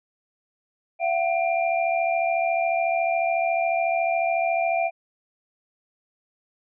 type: tone cluster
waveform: sine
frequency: 675 / 749 / 2382 Hz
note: E5 / F#5 / D7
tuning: +41 / +21 / +24 cents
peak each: -22 / -26 / -29 dBFS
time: 0.99-4.91 s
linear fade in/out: 50 ms
effects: none